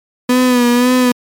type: tone with vibrato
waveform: 35% pulse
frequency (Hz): 246.9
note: B3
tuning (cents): 0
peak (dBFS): -7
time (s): 0.29-1.12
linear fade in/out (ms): 5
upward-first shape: sine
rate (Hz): 1.9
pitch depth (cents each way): 46
effects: MP3 96 kbps